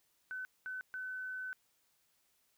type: tone bursts at uneven times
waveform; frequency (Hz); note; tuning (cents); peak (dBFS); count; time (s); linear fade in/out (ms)
sine; 1513; F#6; +38; -39; 3; 0.31-0.45 / 0.66-0.81 / 0.94-1.53; 0
effects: white hiss -75 dBFS RMS until 2.57 s